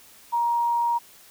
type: tone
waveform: sine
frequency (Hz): 943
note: A#5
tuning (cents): +20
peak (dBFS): -20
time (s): 0.32-0.99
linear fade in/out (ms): 20
effects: white hiss -51 dBFS RMS until 1.3 s